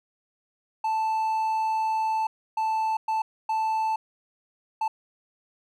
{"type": "tone bursts at uneven times", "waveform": "triangle", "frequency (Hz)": 880, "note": "A5", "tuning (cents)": 0, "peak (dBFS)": -21, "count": 5, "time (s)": [[0.84, 2.27], [2.57, 2.97], [3.08, 3.22], [3.49, 3.96], [4.81, 4.88]], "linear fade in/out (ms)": 5, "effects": []}